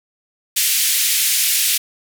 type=band-pass noise; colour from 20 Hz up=white; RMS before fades=-17 dBFS; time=0.56-1.78 s; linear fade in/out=10 ms; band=2100 to 15000 Hz; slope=24 dB/octave; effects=none